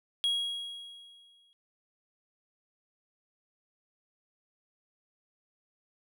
triangle tone with exponential decay, 3300 Hz, G#7, 12 cents flat, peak -23 dBFS, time 0.24-1.53 s, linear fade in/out 0 ms, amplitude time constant 280 ms, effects none

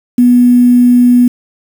sine tone with quantisation, 245 Hz, B3, 14 cents flat, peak -3 dBFS, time 0.18-1.28 s, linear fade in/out 5 ms, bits 5, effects none

